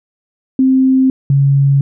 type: tone pair in turn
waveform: sine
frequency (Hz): 262.3 / 138.95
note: C4 / C#3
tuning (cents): +4 / +4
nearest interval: major seventh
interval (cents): 1100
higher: first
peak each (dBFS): -7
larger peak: neither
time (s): 0.59-1.1 / 1.3-1.81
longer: neither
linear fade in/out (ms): 2
effects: none